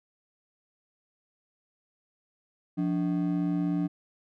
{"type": "ring-modulated tone", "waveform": "triangle", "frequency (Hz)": 233.1, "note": "A#3", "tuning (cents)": 0, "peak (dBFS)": -20, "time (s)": [2.77, 3.88], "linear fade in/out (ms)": 20, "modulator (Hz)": 58.1, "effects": []}